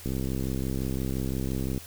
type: click train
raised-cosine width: 3 ms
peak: -18 dBFS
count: 114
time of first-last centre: 0.06-1.777 s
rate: 65.8 Hz
effects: added 87 Hz sine -49 dBFS peak until 1.86 s + white hiss -46 dBFS RMS until 1.86 s